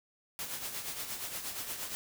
white noise with tremolo, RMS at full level -37 dBFS, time 0.39-1.95 s, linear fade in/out 0 ms, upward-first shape triangle, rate 8.5 Hz, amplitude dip 60%, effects none

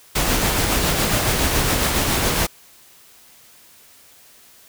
pink noise with tremolo, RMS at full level -18 dBFS, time 0.15-2.47 s, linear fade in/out 10 ms, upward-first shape sine, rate 7.2 Hz, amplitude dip 30%, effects white hiss -49 dBFS RMS until 4.68 s

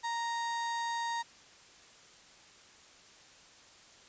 35% pulse tone, 932.3 Hz, A#5, in tune, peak -31 dBFS, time 0.03-1.23 s, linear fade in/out 20 ms, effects white hiss -57 dBFS RMS until 4.08 s + resampled to 16000 Hz

